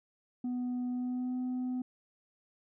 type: tone with pitch glide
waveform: sine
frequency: 247.8 to 252.4 Hz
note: B3 to B3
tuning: +6 to +38 cents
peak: -29 dBFS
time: 0.44-1.82 s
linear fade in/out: 5 ms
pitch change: +32 cents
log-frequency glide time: 0.9-1.36 s
effects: tanh soft clip ceiling -31 dBFS